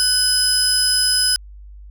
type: tone pair together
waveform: 30% pulse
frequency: 1502 / 5052 Hz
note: F#6 / D#8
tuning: +26 / +26 cents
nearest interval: octave + major sixth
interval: 2100 cents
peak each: -21 / -11 dBFS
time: 0-1.36 s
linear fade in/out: 0 ms
effects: added 50 Hz sine -36 dBFS peak until 1.9 s